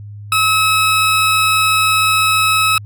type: tone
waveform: 20% pulse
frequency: 1289 Hz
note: E6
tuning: 39 cents flat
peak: -6 dBFS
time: 0.32-2.78 s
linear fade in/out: 2 ms
effects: added 103 Hz sine -29 dBFS peak until 2.85 s + AAC 64 kbps